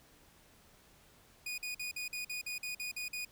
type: tone bursts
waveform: sawtooth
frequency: 2467 Hz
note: D#7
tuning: 15 cents flat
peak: -34 dBFS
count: 11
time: 1.46-3.25 s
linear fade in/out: 5 ms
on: 120 ms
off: 47 ms
effects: pink hiss -63 dBFS RMS until 3.31 s